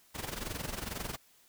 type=noise with amplitude modulation; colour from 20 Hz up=pink; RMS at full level=-36 dBFS; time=0.14-1.17 s; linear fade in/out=20 ms; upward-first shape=sine; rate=22.1 Hz; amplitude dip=75%; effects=white hiss -64 dBFS RMS until 1.48 s